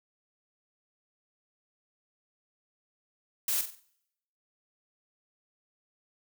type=noise with echo; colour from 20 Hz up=blue; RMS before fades=-29 dBFS; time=3.48-3.61 s; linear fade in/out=2 ms; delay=47 ms; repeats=4; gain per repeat=-8 dB; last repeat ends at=3.798 s; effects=noise-tail reverb RT60 0.8 s tail -23 dB re dry